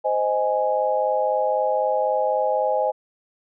sine chord, Ab major, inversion first, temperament just, 519.1 / 623 / 830.6 Hz, C5 / Eb5 / Ab5, -14 / +2 / 0 cents, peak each -23 / -23 / -23 dBFS, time 0.04-2.92 s, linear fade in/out 20 ms, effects none

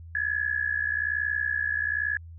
sine tone with amplitude modulation, 1694 Hz, G#6, 34 cents sharp, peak -21 dBFS, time 0.15-2.17 s, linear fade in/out 2 ms, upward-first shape sine, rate 61.1 Hz, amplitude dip 85%, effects added 83 Hz sine -41 dBFS peak until 2.38 s

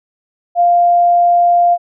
sine tone, 698 Hz, F5, 1 cent flat, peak -7 dBFS, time 0.55-1.78 s, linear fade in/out 50 ms, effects none

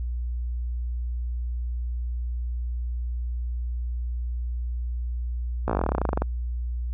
slowing click train, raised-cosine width 1 ms, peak -10 dBFS, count 20, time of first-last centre 5.68-6.22 s, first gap 16 ms, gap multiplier 1.06, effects added 60 Hz sine -26 dBFS peak until 6.93 s

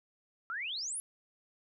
sine exponential sweep, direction up, 1295 to 11175 Hz, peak -35 dBFS, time 0.5-1 s, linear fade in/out 0 ms, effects none

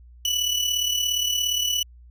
30% pulse tone with amplitude modulation, 2960 Hz, F#7, in tune, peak -16 dBFS, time 0.25-1.83 s, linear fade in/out 2 ms, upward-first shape sine, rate 37.2 Hz, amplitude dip 55%, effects added 60 Hz sine -45 dBFS peak until 2.1 s

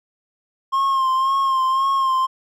triangle tone with vibrato, 1067 Hz, C6, 34 cents sharp, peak -14 dBFS, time 0.72-2.27 s, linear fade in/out 20 ms, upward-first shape sine, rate 1.9 Hz, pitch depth 38 cents each way, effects none

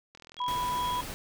click train, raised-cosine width 0.2 ms, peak -31 dBFS, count 23, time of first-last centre 0.15-0.683 s, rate 41.3 Hz
sine tone with tremolo, 3297 Hz, G#7, 13 cents flat, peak -38 dBFS, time 0.37-1.02 s, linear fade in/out 10 ms, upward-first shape sine, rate 2.4 Hz, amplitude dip 60%
sine tone, 989 Hz, B5, 2 cents sharp, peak -28 dBFS, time 0.4-1.01 s, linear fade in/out 5 ms
pink noise, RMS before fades -39 dBFS, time 0.48-1.14 s, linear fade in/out 0 ms
effects none

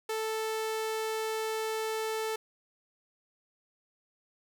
sawtooth tone, 440 Hz, A4, in tune, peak -27 dBFS, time 0.09-2.36 s, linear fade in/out 5 ms, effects none

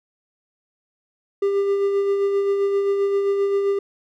triangle tone with tremolo, 398.2 Hz, G4, 27 cents sharp, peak -14 dBFS, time 1.42-3.79 s, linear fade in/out 5 ms, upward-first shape sine, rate 7.6 Hz, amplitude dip 35%, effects none

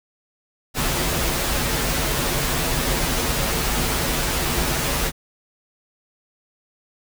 pink noise with comb filter, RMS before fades -22 dBFS, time 0.74-5.12 s, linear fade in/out 50 ms, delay 9.9 ms, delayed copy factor -0.7, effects none

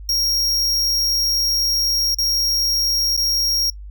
45% pulse tone with dropouts, 5588 Hz, F8, in tune, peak -17 dBFS, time 0.09-3.7 s, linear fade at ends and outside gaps 2 ms, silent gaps 2.146-2.185 / 3.166-3.175 s, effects noise-tail reverb RT60 0.1 s tail -23 dB re dry + added 50 Hz sine -32 dBFS peak until 3.9 s

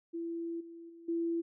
sine tone with level steps, 335.3 Hz, E4, 30 cents sharp, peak -35 / -46 / -50 / -30 dBFS, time 0.13-1.42 s, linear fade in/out 20 ms, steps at 0.6 / 0.89 / 1.08 s, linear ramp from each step 10 ms, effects none

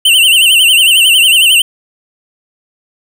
square tone with vibrato, 2900 Hz, F#7, 35 cents flat, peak -5 dBFS, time 0.05-1.62 s, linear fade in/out 5 ms, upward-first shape sine, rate 11 Hz, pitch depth 130 cents each way, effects none

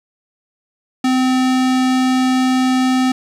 square tone, 257.3 Hz, C4, 29 cents flat, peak -13 dBFS, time 1.04-3.12 s, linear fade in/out 5 ms, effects low-pass 8000 Hz 12 dB/octave + 7-bit

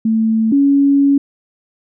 sine tone pair in turn, 222.1 / 279.8 Hz, A3 / C#4, +16 / +16 cents, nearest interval major third, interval 400 cents, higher second, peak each -11 / -8 dBFS, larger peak second, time 0.05-0.52 / 0.52-1.18 s, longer second, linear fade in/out 5 ms, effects none

